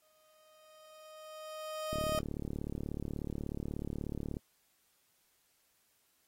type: tone with exponential growth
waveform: 30% pulse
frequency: 622.3 Hz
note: D#5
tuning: in tune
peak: -28 dBFS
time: 0.02-2.19 s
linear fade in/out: 1 ms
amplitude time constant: 470 ms
type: click train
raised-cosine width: 3 ms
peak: -25 dBFS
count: 90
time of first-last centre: 1.93-4.368 s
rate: 36.5 Hz
effects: white hiss -73 dBFS RMS until 6.27 s + AAC 48 kbps